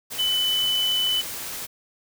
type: tone in noise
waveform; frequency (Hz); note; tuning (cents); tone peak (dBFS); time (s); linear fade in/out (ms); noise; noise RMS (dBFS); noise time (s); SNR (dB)
sine; 3000; F#7; +23; -20; 0.18-1.22; 20; white; -33; 0.1-1.67; +10
effects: none